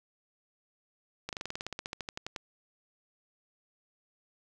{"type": "slowing click train", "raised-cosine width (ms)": 0.2, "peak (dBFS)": -19, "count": 18, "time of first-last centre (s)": [1.29, 2.362], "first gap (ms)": 38, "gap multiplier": 1.06, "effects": []}